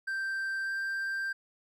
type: tone with pitch glide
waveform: triangle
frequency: 1568 to 1577.1 Hz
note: G6 to G6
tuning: 0 to +10 cents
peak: -29 dBFS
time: 0.07-1.33 s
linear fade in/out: 10 ms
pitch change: +10 cents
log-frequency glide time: 0.63-0.72 s
effects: none